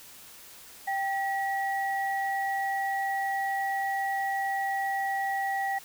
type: tone pair together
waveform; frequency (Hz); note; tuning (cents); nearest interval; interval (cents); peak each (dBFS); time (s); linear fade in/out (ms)
sine; 784.1 / 1924; G5 / B6; 0 / -46; octave + major third; 1554; -28 / -32; 0.87-5.79; 10
effects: white hiss -49 dBFS RMS until 5.84 s